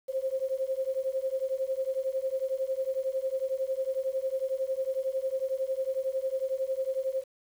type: beating tone pair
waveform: sine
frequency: 523.3 / 534.3 Hz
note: C5 / C5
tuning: 0 / +36 cents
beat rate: 11 Hz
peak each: -31 dBFS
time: 0.08-7.24 s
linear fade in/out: 20 ms
effects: 9-bit